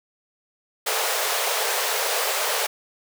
pink high-pass noise, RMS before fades -24 dBFS, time 0.86-2.67 s, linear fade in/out 10 ms, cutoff 410 Hz, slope 96 dB/octave, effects none

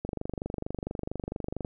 click train, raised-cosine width 2 ms, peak -19 dBFS, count 40, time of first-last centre 0.05-1.648 s, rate 24.4 Hz, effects none

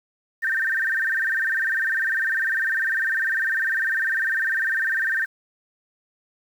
sine tone with vibrato, 1684 Hz, G#6, 24 cents sharp, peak -20 dBFS, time 0.42-5.26 s, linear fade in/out 20 ms, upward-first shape square, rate 20 Hz, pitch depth 130 cents each way, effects 8-bit

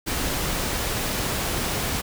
pink noise, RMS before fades -26 dBFS, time 0.06-2.02 s, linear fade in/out 20 ms, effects none

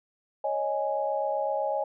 sine chord, C# suspended second, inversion none, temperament equal, 554.4 / 622.3 / 830.6 Hz, C#5 / D#5 / G#5, 0 / 0 / 0 cents, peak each -30 dBFS, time 0.44-1.84 s, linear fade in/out 5 ms, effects none

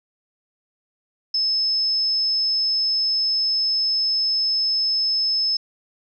sine tone, 5220 Hz, E8, 18 cents flat, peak -18 dBFS, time 1.34-5.57 s, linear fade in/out 5 ms, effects none

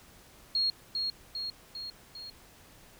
sine tone with echo, 4280 Hz, C8, 38 cents sharp, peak -25 dBFS, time 0.55-0.7 s, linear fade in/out 2 ms, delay 400 ms, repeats 4, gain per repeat -4 dB, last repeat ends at 2.3 s, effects pink hiss -56 dBFS RMS until 2.99 s

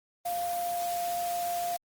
sine tone in noise, 698.5 Hz, F5, in tune, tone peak -29 dBFS, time 0.25-1.77 s, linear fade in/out 10 ms, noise white, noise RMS -40 dBFS, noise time 0.25-1.77 s, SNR +8 dB, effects Opus 24 kbps

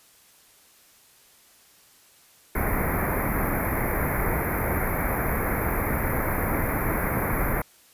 pink band-stop noise, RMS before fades -25 dBFS, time 2.55-7.62 s, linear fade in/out 5 ms, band 2300 to 11000 Hz, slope 96 dB/octave, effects white hiss -56 dBFS RMS until 7.93 s + resampled to 32000 Hz

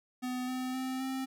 square tone with pitch steps, 251.6 / 255.6 / 259.6 / 263.7 Hz, B3 / C4 / C4 / C4, +32 / -40 / -13 / +14 cents, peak -34 dBFS, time 0.22-1.26 s, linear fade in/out 20 ms, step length 260 ms, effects none

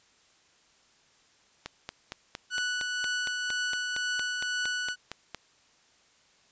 click train, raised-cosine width 0.2 ms, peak -18 dBFS, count 17, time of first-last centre 1.66-5.347 s, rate 4.34 Hz
sawtooth tone with tremolo, 1480 Hz, F#6, in tune, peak -24 dBFS, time 2.5-4.96 s, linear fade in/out 50 ms, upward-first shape triangle, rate 2 Hz, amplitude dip 30%
effects white hiss -63 dBFS RMS until 6.51 s + resampled to 16000 Hz

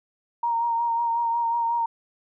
sine tone with vibrato, 932.3 Hz, A#5, in tune, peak -21 dBFS, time 0.43-1.86 s, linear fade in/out 5 ms, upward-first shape sine, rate 5.5 Hz, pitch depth 25 cents each way, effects none

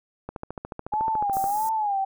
click train, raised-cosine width 1 ms, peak -19 dBFS, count 17, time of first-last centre 0.29-1.441 s, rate 13.9 Hz
sine tone with vibrato, 830.6 Hz, G#5, in tune, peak -22 dBFS, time 0.92-2.05 s, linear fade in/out 10 ms, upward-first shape sine, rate 1.6 Hz, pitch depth 120 cents each way
white band-stop noise, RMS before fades -38 dBFS, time 1.33-1.69 s, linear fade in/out 0 ms, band 1200 to 6300 Hz, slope 24 dB/octave
effects none

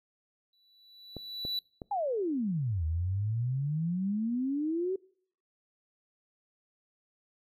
triangle tone with exponential growth, 3951 Hz, B7, in tune, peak -27 dBFS, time 0.53-1.59 s, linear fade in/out 2 ms, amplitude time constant 230 ms
clicks, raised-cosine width 2 ms, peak -26 dBFS, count 3, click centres 1.167 / 1.451 / 1.818 s
sine exponential two-way sweep, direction down then up, 847 to 77.3 to 388 Hz, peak -28 dBFS, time 1.91-4.96 s, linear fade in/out 5 ms, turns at 2.85 s
effects noise-tail reverb RT60 0.6 s tail -25 dB re dry

